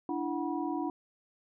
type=tone cluster; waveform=sine; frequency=293.6 / 334.2 / 741 / 971 Hz; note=D4 / E4 / F#5 / B5; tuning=0 / +24 / +2 / -30 cents; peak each=-34 / -35 / -39 / -39 dBFS; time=0.09-0.9 s; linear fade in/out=2 ms; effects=none